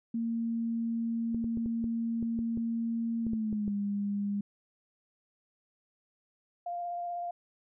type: tone with pitch glide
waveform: sine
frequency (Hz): 230 to 202.6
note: A#3 to G#3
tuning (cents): -23 to -43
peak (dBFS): -29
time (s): 0.14-4.41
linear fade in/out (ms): 5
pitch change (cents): -220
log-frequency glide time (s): 3.21-3.74
type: clicks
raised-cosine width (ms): 3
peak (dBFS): -27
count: 12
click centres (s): 1.346 / 1.443 / 1.573 / 1.66 / 1.842 / 2.227 / 2.39 / 2.574 / 3.267 / 3.334 / 3.528 / 3.679
type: tone with vibrato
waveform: sine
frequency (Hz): 698.5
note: F5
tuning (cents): 0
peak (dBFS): -33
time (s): 6.66-7.31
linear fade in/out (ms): 5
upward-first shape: square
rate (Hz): 16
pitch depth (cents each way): 10
effects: none